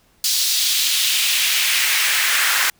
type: noise with high-pass filter sweep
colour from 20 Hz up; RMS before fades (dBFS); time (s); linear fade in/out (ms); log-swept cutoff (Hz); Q
pink; -18; 0.24-2.7; 2; 4600 to 1500; 1.8
effects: pink hiss -58 dBFS RMS until 2.79 s